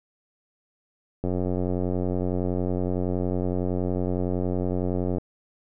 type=click train; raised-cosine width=2 ms; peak=-14 dBFS; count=359; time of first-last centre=1.24-5.183 s; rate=90.8 Hz; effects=none